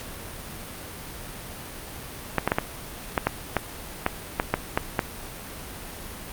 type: clicks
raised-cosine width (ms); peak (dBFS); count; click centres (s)
0.5; -5; 12; 2.383 / 2.476 / 2.519 / 2.585 / 3.178 / 3.27 / 3.567 / 4.064 / 4.399 / 4.54 / 4.775 / 4.992
effects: pink hiss -38 dBFS RMS until 6.32 s + Opus 48 kbps